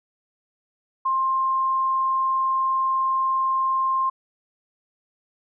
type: tone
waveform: sine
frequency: 1057 Hz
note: C6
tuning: 17 cents sharp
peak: -19 dBFS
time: 1.05-4.1 s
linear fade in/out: 10 ms
effects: none